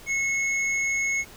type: tone pair together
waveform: sine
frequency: 2184 / 6545 Hz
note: C#7 / G#8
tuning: -26 / -26 cents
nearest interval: octave + perfect fifth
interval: 1900 cents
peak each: -23 / -32 dBFS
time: 0.06-1.25 s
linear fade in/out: 50 ms
effects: pink hiss -47 dBFS RMS until 1.36 s